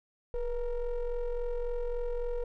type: ring-modulated tone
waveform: triangle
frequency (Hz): 230.2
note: A#3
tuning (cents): -22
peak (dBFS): -25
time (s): 0.34-2.44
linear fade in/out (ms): 2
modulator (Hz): 252
effects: none